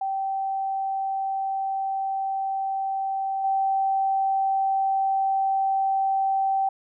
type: tone with level steps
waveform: sine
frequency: 776 Hz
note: G5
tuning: 18 cents flat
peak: -24 / -20 dBFS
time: 0.01-6.69 s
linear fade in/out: 5 ms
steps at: 3.44 s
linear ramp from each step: 5 ms
effects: none